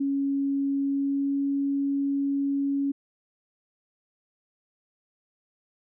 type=tone with pitch glide; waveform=sine; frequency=277.2 to 278.8 Hz; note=C#4 to C#4; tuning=0 to +10 cents; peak=-23 dBFS; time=0-2.92 s; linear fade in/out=10 ms; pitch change=+10 cents; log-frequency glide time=0.83-1.4 s; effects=none